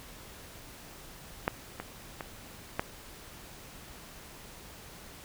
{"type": "clicks", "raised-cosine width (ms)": 0.5, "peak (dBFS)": [-11, -21, -21, -13], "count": 4, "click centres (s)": [1.479, 1.8, 2.208, 2.795], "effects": ["pink hiss -49 dBFS RMS until 5.24 s"]}